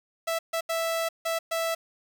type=tone bursts at uneven times; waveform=sawtooth; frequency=659.3 Hz; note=E5; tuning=in tune; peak=-22 dBFS; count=5; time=0.27-0.39 / 0.53-0.61 / 0.69-1.09 / 1.25-1.39 / 1.51-1.75 s; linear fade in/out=10 ms; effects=8-bit